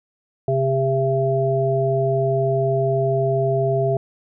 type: harmonic tone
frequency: 133.8 Hz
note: C3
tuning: 39 cents sharp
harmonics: 1 / 3 / 5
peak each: -21 / -21 / -21 dBFS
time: 0.48-3.97 s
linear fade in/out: 2 ms
effects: none